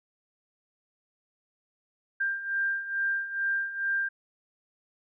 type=beating tone pair; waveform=sine; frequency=1588 / 1590.3 Hz; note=G6 / G6; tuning=+22 / +24 cents; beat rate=2.3 Hz; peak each=-33 / -28 dBFS; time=2.2-4.09 s; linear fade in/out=10 ms; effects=none